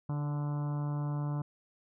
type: harmonic tone with a mistuned harmonic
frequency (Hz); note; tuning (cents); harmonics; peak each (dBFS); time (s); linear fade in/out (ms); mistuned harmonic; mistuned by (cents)
146.2; D3; -7; 1 / 2 / 3 / 4 / 5 / 6 / 7 / 8 / 9 / 10; -31 / -42 / -53 / -49 / -51 / -50 / -49 / -56 / -55 / -62; 0.09-1.42; 5; 2; +15
effects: none